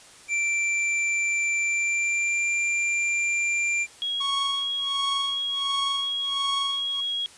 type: tone with pitch glide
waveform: square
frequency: 2349 to 2374 Hz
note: D7 to D7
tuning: 0 to +18 cents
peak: -23 dBFS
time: 0.28-3.87 s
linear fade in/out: 50 ms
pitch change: +18 cents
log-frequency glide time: 1.59-2.48 s
type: tone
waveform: sine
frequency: 3302 Hz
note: G#7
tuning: 11 cents flat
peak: -25 dBFS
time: 4.02-7.26 s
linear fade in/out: 0 ms
type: tone with tremolo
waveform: 45% pulse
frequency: 1108.7 Hz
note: C#6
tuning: in tune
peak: -26 dBFS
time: 4.2-7.01 s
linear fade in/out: 10 ms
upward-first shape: sine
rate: 1.4 Hz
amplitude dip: 95%
effects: white hiss -49 dBFS RMS until 7.37 s + resampled to 22050 Hz